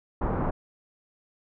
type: low-pass noise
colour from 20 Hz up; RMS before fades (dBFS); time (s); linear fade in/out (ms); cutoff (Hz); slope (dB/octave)
pink; -27; 0.21-0.51; 10; 1200; 24
effects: none